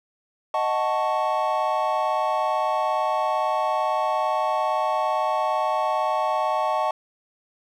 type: chord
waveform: triangle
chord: D# half-diminished seventh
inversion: none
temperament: equal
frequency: 622.3 / 740 / 880 / 1108.7 Hz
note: D#5 / F#5 / A5 / C#6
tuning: 0 / 0 / 0 / 0 cents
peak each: -24 / -25 / -24 / -25 dBFS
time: 0.54-6.91 s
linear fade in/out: 2 ms
effects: none